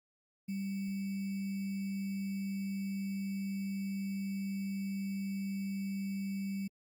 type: tone with sample-and-hold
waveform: sine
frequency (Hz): 196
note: G3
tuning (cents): 0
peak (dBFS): -34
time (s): 0.48-6.68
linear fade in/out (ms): 10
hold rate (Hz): 2450
effects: Opus 32 kbps